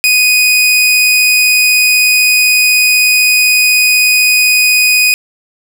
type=tone; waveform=sawtooth; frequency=2489 Hz; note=D#7; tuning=in tune; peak=-3 dBFS; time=0.04-5.14 s; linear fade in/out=0 ms; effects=none